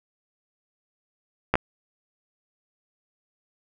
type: clicks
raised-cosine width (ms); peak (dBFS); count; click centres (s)
0.5; -4; 2; 1.54 / 1.555
effects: none